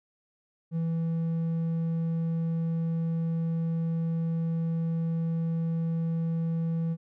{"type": "tone with hard clipping", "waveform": "sine", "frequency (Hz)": 164.81, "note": "E3", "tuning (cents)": 0, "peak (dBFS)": -27, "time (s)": [0.71, 6.97], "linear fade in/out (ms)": 50, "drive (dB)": 3, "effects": []}